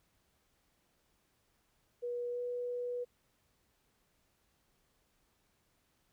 sine tone with pitch glide, 483.8 to 488.9 Hz, B4 to B4, -36 to -18 cents, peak -35 dBFS, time 2.02-3.05 s, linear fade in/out 20 ms, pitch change +18 cents, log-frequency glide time 2.3-2.4 s, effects pink hiss -75 dBFS RMS until 6.12 s

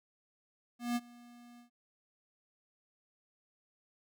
square tone with ADSR envelope, 240 Hz, B3, 49 cents flat, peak -30 dBFS, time 0.79-1.7 s, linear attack 170 ms, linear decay 38 ms, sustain -24 dB, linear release 110 ms, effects none

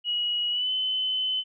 sine tone with pitch glide, 2908 to 3037 Hz, F#7 to F#7, -31 to +44 cents, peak -24 dBFS, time 0.04-1.44 s, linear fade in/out 50 ms, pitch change +75 cents, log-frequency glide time 0.5-0.71 s, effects none

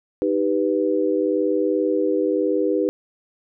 sine chord, Eb augmented, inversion none, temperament equal, 311.1 / 392 / 493.9 Hz, Eb4 / G4 / B4, 0 / 0 / 0 cents, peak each -22 dBFS, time 0.22-2.89 s, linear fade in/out 0 ms, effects none

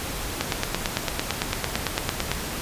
click train, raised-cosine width 0.2 ms, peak -5 dBFS, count 18, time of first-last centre 0.41-2.316 s, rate 8.92 Hz, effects pink hiss -31 dBFS RMS until 2.61 s + resampled to 32000 Hz

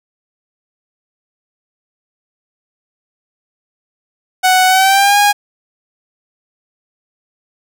sawtooth tone with pitch glide, 743 to 819.7 Hz, F#5 to G#5, +7 to -23 cents, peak -4 dBFS, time 4.43-5.33 s, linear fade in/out 20 ms, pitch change +170 cents, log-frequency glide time 4.67-5.18 s, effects none

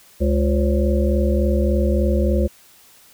harmonic tone with a mistuned harmonic, 70.3 Hz, C#2, 25 cents sharp, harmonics 1 / 3 / 5 / 7 / 8, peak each -17 / -22 / -24 / -25 / -26 dBFS, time 0.2-2.48 s, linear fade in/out 20 ms, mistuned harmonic 7, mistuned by +92 cents, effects white hiss -50 dBFS RMS until 3.13 s

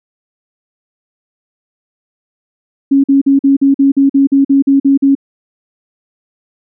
sine tone bursts, 275.4 Hz, C#4, 11 cents flat, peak -5 dBFS, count 13, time 2.91-5.152 s, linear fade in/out 10 ms, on 130 ms, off 46 ms, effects none

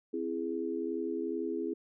sine chord, C augmented, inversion none, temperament equal with one note detuned, 261.6 / 332.9 / 415.3 Hz, C4 / E4 / G#4, 0 / +17 / 0 cents, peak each -38 / -35 / -36 dBFS, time 0.13-1.74 s, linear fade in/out 10 ms, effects none

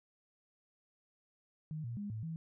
sine tone with pitch steps, 155.3 / 117.9 / 204.6 / 109.6 / 162.6 Hz, D#3 / A#2 / G#3 / A2 / E3, -3 / +20 / -26 / -6 / -23 cents, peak -38 dBFS, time 1.71-2.36 s, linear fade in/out 0 ms, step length 130 ms, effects none

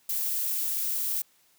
violet noise, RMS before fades -29 dBFS, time 0.09-1.22 s, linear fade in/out 5 ms, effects white hiss -64 dBFS RMS until 1.58 s + high-pass 80 Hz 12 dB/octave

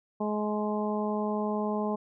harmonic tone with a mistuned harmonic, 211.1 Hz, G#3, 29 cents sharp, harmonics 1 / 2 / 3 / 4 / 5, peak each -30 / -33 / -35 / -36 / -38 dBFS, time 0.2-1.96 s, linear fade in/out 10 ms, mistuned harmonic 5, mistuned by -17 cents, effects none

